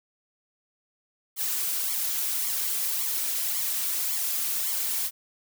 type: noise with flanger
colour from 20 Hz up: blue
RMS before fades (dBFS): -28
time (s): 1.36-5.11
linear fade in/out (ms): 50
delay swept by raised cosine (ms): 0.91 to 4.41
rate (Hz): 1.8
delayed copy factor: +0.8
effects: none

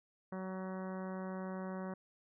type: harmonic tone with a mistuned harmonic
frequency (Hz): 187.5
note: F#3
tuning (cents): +23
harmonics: 1 / 2 / 3 / 4 / 5 / 6 / 7 / 8 / 9 / 10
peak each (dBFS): -41 / -48 / -47 / -53 / -53 / -53 / -59 / -56 / -62 / -61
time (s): 0.32-1.94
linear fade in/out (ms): 5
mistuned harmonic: 10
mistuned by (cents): +21
effects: none

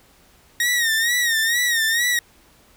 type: tone with vibrato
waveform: sawtooth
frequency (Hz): 1864.7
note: A#6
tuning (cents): 0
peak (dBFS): -14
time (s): 0.6-2.19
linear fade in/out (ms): 2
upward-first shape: sine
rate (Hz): 2.2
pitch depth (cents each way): 89
effects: pink hiss -54 dBFS RMS until 2.76 s

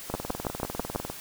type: two click trains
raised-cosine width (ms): 1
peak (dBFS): -13 / -18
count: 6 / 21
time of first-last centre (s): 0.14-0.96 / 0.1-1.1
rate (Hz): 6.1 / 20
effects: white hiss -42 dBFS RMS until 1.2 s

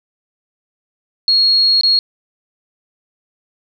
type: tone with dropouts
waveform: sine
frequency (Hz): 4300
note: C8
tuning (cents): +47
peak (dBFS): -9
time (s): 1.28-1.99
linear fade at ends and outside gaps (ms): 1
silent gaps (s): 1.811-1.834
effects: none

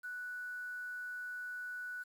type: tone with quantisation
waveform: sine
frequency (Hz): 1480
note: F#6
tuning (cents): 0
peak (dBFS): -40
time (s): 0.03-2.04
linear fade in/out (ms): 20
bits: 10
effects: none

